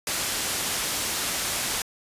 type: low-pass noise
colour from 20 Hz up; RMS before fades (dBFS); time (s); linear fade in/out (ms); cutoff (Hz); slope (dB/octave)
white; -28; 0.07-1.82; 2; 10000; 12
effects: resampled to 32000 Hz